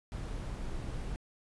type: noise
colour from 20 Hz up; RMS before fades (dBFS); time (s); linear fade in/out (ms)
brown; -38; 0.12-1.16; 0
effects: resampled to 24000 Hz